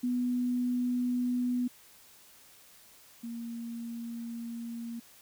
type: tone pair in turn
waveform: sine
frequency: 246.9 / 233.1 Hz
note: B3 / A#3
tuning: 0 / 0 cents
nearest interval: minor second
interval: 100 cents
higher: first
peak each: -27 / -36 dBFS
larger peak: first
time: 0.03-1.68 / 3.23-5 s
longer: second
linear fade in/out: 10 ms
effects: white hiss -57 dBFS RMS until 5.21 s